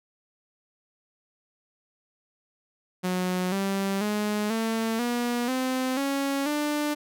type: tone with pitch steps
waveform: sawtooth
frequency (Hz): 182.5 / 195.6 / 209.6 / 224.7 / 240.8 / 258.1 / 276.6 / 296.5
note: F#3 / G3 / G#3 / A3 / B3 / C4 / C#4 / D4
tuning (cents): -24 / -4 / +16 / +37 / -44 / -23 / -4 / +17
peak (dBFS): -21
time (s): 3.03-6.95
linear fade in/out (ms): 20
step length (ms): 490
effects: none